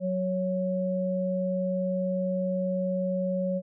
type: tone pair together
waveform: sine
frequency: 185.01 / 554.4 Hz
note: F#3 / C#5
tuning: 0 / 0 cents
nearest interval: octave + perfect fifth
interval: 1900 cents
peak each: -28 dBFS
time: 0-3.62 s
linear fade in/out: 50 ms
effects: none